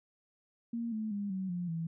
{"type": "tone with pitch steps", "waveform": "sine", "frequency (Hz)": [232.9, 217.3, 202.8, 189.17, 176.51, 164.69], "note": ["A#3", "A3", "G#3", "F#3", "F3", "E3"], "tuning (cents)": [-1, -21, -41, 39, 19, -1], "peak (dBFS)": -33, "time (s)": [0.73, 1.87], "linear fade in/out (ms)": 5, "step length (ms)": 190, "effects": []}